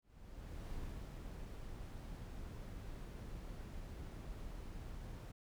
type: noise with ADSR envelope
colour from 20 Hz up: brown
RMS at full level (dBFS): -45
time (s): 0.02-5.32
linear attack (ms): 720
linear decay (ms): 340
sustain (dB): -3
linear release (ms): 10
effects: none